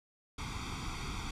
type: noise with comb filter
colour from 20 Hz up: pink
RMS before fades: -39 dBFS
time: 0.38-1.31 s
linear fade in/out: 5 ms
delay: 0.86 ms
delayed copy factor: +1
effects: low-pass 6000 Hz 12 dB/octave